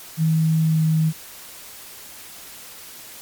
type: tone with pitch glide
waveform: sine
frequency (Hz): 159.7 to 158.6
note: D#3 to D#3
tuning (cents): +45 to +33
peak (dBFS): -15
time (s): 0.17-1.13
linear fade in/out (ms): 50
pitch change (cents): -12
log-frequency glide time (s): 0.62-0.82
effects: white hiss -40 dBFS RMS until 3.21 s + MP3 96 kbps